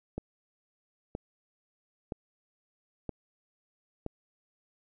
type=click train; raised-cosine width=2 ms; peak=-21 dBFS; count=5; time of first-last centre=0.18-4.063 s; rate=1.03 Hz; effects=none